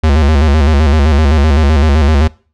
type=tone with vibrato; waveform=square; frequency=74.3 Hz; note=D2; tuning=21 cents sharp; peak=-7 dBFS; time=0.03-2.28 s; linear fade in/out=10 ms; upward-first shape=square; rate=7.8 Hz; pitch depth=96 cents each way; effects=noise-tail reverb RT60 0.4 s tail -23 dB re dry + low-pass 5000 Hz 12 dB/octave